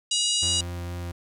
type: harmonic tone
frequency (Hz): 961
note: B5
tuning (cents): -48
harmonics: 3 / 4 / 5 / 6 / 7 / 8 / 9 / 10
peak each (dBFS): -26 / -28 / -30 / -33 / -31 / -32 / -35 / -36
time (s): 0.11-0.61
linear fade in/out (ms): 5
type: tone with vibrato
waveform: 40% pulse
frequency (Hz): 87.31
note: F2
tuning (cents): 0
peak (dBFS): -30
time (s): 0.42-1.12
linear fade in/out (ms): 10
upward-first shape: sine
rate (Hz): 4.2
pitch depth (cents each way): 8
effects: none